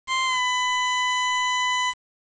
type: tone with pitch glide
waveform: 20% pulse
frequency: 1046 to 999.9 Hz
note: C6 to B5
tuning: -1 to +21 cents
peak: -16 dBFS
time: 0.07-1.94 s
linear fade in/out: 50 ms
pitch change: -78 cents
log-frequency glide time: 0.25-0.4 s
effects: resampled to 16000 Hz + 7-bit